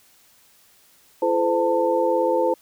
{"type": "tone cluster", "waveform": "sine", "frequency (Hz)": [337.8, 434.9, 513, 892], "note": ["E4", "A4", "C5", "A5"], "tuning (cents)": [42, -20, -34, 23], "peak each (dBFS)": [-24, -26, -20, -24], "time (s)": [1.22, 2.54], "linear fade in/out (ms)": 5, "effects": ["white hiss -56 dBFS RMS until 2.61 s"]}